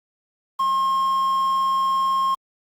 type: tone with quantisation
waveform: triangle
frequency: 1071 Hz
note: C6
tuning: 40 cents sharp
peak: -16 dBFS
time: 0.59-2.35 s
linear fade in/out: 10 ms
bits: 7
effects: Opus 48 kbps